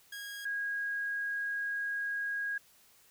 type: tone pair in turn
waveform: sawtooth / sine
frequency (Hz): 1640 / 1640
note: G#6 / G#6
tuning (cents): -22 / -22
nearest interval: unison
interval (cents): 0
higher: neither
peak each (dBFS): -37 / -32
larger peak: second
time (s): 0.12-0.45 / 0.45-2.58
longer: second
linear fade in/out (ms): 5
effects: white hiss -63 dBFS RMS until 3.1 s